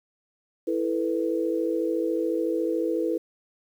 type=chord; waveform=sine; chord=E suspended fourth; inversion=none; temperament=equal; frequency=329.6 / 440 / 493.9 Hz; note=E4 / A4 / B4; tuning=0 / 0 / 0 cents; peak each=-26 / -29 / -28 dBFS; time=0.67-3.18 s; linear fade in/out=10 ms; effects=9-bit